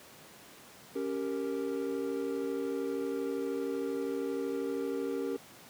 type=chord; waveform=triangle; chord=G diminished; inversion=second; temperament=equal with one note detuned; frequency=277.2 / 392 / 464.8 Hz; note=Db4 / G4 / Bb4; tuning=0 / 0 / -5 cents; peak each=-34 dBFS; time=0.95-5.37 s; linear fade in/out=10 ms; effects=pink hiss -53 dBFS RMS until 5.69 s + high-pass 150 Hz 12 dB/octave